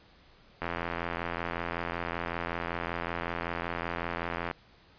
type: click train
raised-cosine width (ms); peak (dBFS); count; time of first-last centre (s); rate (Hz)
0.5; -17; 333; 0.62-4.512; 85.3
effects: pink hiss -59 dBFS RMS until 4.98 s + resampled to 11025 Hz